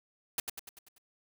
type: noise with echo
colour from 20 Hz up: white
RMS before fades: -32 dBFS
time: 0.38-0.4 s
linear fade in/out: 2 ms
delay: 97 ms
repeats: 6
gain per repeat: -5 dB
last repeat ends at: 0.982 s
effects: none